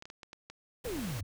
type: clicks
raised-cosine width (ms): 0.2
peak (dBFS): -29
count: 6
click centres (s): 0.024 / 0.055 / 0.101 / 0.232 / 0.331 / 0.5
type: noise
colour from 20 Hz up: pink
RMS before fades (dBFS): -42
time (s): 0.84-1.21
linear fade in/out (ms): 10
type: exponential sweep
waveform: sine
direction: down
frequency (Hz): 526 to 87.2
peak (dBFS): -35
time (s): 0.85-1.23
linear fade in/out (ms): 5
effects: none